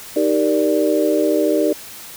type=chord; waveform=sine; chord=Eb major seventh; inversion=none; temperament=equal; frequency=311.1 / 392 / 466.2 / 587.3 Hz; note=Eb4 / G4 / Bb4 / D5; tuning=0 / 0 / 0 / 0 cents; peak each=-18 / -20 / -21 / -19 dBFS; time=0.16-1.73 s; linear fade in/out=5 ms; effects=white hiss -36 dBFS RMS until 2.16 s